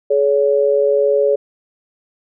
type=tone pair together; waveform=sine; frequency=423.6 / 564.9 Hz; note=G#4 / C#5; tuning=+34 / +33 cents; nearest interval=perfect fourth; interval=499 cents; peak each=-14 dBFS; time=0.1-1.36 s; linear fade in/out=10 ms; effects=none